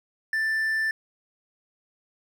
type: tone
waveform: triangle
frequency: 1770 Hz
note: A6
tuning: 10 cents sharp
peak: -21 dBFS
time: 0.33-0.91 s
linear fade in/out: 2 ms
effects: none